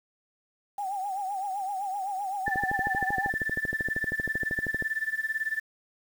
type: tone with vibrato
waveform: sine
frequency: 784 Hz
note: G5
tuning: in tune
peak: -29 dBFS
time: 0.78-3.3 s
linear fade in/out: 5 ms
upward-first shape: triangle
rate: 7.8 Hz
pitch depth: 110 cents each way
type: tone with tremolo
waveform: sine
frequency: 1765 Hz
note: A6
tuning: 5 cents sharp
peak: -24 dBFS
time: 2.46-5.6 s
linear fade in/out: 10 ms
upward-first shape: sine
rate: 18 Hz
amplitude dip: 90%
type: click train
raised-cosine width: 2 ms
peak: -21 dBFS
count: 31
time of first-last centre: 2.48-4.824 s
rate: 12.8 Hz
effects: 8-bit